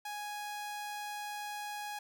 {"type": "tone", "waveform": "sawtooth", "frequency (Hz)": 830.6, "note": "G#5", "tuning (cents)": 0, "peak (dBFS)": -35, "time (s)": [0.05, 1.99], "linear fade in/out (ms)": 5, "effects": []}